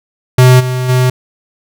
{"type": "tone with level steps", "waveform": "square", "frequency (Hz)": 127.1, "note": "C3", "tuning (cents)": -50, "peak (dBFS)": [-3, -14, -8], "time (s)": [0.38, 1.1], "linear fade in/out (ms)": 5, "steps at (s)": [0.59, 0.88], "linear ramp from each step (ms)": 20, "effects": []}